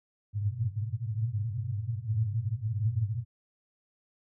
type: band-pass noise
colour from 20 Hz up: pink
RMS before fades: -31 dBFS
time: 0.33-3.25 s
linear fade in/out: 50 ms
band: 100 to 120 Hz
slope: 96 dB/octave
effects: none